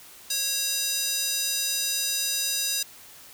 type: tone with high-pass filter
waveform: square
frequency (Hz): 548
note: C#5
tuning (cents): -20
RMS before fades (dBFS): -27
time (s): 0.3-2.83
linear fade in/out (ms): 5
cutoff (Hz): 4900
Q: 1.3
effects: white hiss -48 dBFS RMS until 3.33 s